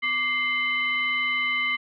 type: tone with frequency modulation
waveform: sine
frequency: 2093 Hz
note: C7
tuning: in tune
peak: -22 dBFS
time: 0.02-1.77 s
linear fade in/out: 20 ms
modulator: 921 Hz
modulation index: 0.73
effects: none